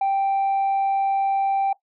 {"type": "tone", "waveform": "sine", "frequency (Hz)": 784, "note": "G5", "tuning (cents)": 0, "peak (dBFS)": -16, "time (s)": [0.01, 1.73], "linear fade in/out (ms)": 5, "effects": ["noise-tail reverb RT60 0.1 s tail -18 dB re dry", "tanh soft clip ceiling -17 dBFS"]}